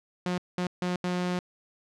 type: tone bursts at uneven times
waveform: sawtooth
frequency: 179.4 Hz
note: F3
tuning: 47 cents sharp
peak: -23 dBFS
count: 4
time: 0.26-0.38 / 0.58-0.67 / 0.82-0.96 / 1.04-1.39 s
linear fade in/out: 2 ms
effects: low-pass 6000 Hz 12 dB/octave